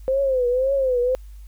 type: tone with vibrato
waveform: sine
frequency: 518 Hz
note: C5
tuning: 17 cents flat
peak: -17 dBFS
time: 0.08-1.15 s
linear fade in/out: 0 ms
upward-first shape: triangle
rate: 1.9 Hz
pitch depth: 130 cents each way
effects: added 50 Hz sine -37 dBFS peak until 1.47 s + white hiss -60 dBFS RMS until 1.47 s